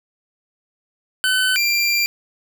25% pulse tone pair in turn, 1515 / 2374 Hz, F#6 / D7, +40 / +18 cents, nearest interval minor sixth, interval 778 cents, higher second, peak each -12 dBFS, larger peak neither, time 1.24-1.56 / 1.56-2.06 s, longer second, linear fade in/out 0 ms, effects 7-bit

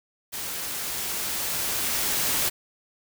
white noise with level ramp, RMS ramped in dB -33 to -24 dBFS, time 0.32-2.5 s, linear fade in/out 20 ms, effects none

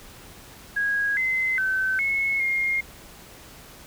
sine tone with pitch steps, 1647 / 2056 / 1534 / 2186 / 2131 Hz, G#6 / C7 / G6 / C#7 / C7, -15 / -31 / -38 / -25 / +31 cents, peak -21 dBFS, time 0.76-2.81 s, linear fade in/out 10 ms, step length 410 ms, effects pink hiss -46 dBFS RMS until 3.86 s

